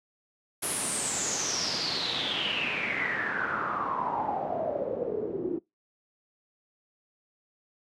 pink noise with low-pass filter sweep, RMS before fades -30 dBFS, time 0.62-5.59 s, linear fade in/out 10 ms, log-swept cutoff 11000 to 330 Hz, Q 8.5, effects noise-tail reverb RT60 0.2 s tail -23 dB re dry + high-pass 200 Hz 12 dB/octave

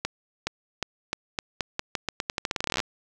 accelerating click train, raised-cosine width 0.2 ms, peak -9 dBFS, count 26, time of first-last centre 0.05-2.802 s, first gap 420 ms, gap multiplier 0.85, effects none

